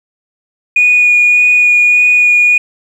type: tone with vibrato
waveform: sine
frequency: 2455 Hz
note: D#7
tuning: 24 cents flat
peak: -4 dBFS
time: 0.76-2.58 s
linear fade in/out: 5 ms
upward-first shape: sine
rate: 1.7 Hz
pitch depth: 9 cents each way
effects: tanh soft clip ceiling -1 dBFS + 7-bit